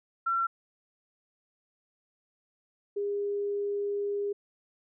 sine tone pair in turn, 1357 / 406.1 Hz, E6 / G#4, +50 / -39 cents, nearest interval octave + major sixth, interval 2089 cents, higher first, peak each -25 / -28 dBFS, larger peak first, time 0.26-0.47 / 2.96-4.33 s, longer second, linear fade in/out 10 ms, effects none

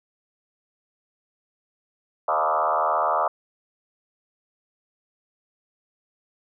sine tone with frequency modulation, 932.3 Hz, A#5, in tune, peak -19 dBFS, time 2.28-3.28 s, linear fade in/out 5 ms, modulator 77.1 Hz, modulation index 4.7, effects none

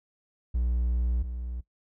triangle tone pair in turn, 60.2 / 60.76 Hz, B1 / B1, -44 / -28 cents, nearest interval unison, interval 16 cents, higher second, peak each -22 / -30 dBFS, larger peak first, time 0.54-1.23 / 1.23-1.61 s, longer first, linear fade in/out 10 ms, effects noise-tail reverb RT60 0.1 s tail -18 dB re dry

